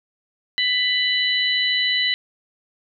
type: harmonic tone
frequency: 994 Hz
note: B5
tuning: 11 cents sharp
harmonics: 2 / 3 / 4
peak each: -22 / -22 / -22 dBFS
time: 0.58-2.14 s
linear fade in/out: 0 ms
effects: none